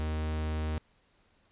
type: tone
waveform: 45% pulse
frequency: 77.78 Hz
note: D#2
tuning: in tune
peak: -30 dBFS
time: 0-0.78 s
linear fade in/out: 0 ms
effects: pink hiss -68 dBFS RMS until 1.51 s + resampled to 8000 Hz